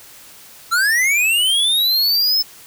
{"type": "linear sweep", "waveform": "square", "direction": "up", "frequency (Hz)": [1318.5, 5274], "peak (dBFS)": -14, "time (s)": [0.71, 2.43], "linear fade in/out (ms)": 20, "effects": ["white hiss -42 dBFS RMS until 2.66 s"]}